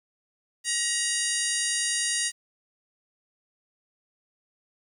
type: harmonic tone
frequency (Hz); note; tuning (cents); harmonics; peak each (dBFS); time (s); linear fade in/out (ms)
950; A#5; +33; 2 / 3 / 4 / 5 / 6 / 7 / 8 / 9 / 10; -32 / -35 / -36 / -34 / -36 / -31 / -35 / -35 / -31; 0.64-2.32; 50
effects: 9-bit